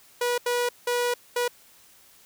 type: tone bursts at uneven times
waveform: sawtooth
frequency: 485.8 Hz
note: B4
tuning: 29 cents flat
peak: -19 dBFS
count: 4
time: 0.21-0.38 / 0.46-0.69 / 0.87-1.14 / 1.36-1.48 s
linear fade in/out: 5 ms
effects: white hiss -55 dBFS RMS until 2.25 s